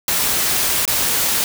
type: noise with dropouts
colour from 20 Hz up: white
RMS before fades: -18 dBFS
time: 0.08-1.44 s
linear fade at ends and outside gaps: 1 ms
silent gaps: 0.854-0.877 s
effects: none